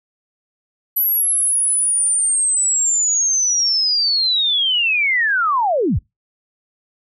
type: linear sweep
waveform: sine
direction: down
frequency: 11850 to 43.45 Hz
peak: -14 dBFS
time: 0.96-5.99 s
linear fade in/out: 10 ms
effects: noise-tail reverb RT60 0.2 s tail -25 dB re dry